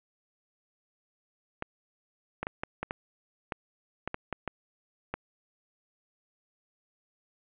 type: clicks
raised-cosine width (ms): 0.5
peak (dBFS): -17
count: 12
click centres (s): 1.624 / 2.43 / 2.469 / 2.635 / 2.83 / 2.909 / 3.522 / 4.076 / 4.144 / 4.327 / 4.477 / 5.14
effects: resampled to 8000 Hz + 9-bit